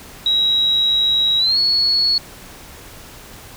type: tone with pitch glide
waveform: sine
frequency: 3853 to 4375 Hz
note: B7 to C#8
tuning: -44 to -24 cents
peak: -13 dBFS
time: 0.26-2.18 s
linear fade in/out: 2 ms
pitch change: +220 cents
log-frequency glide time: 1.38-1.58 s
effects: pink hiss -39 dBFS RMS until 3.56 s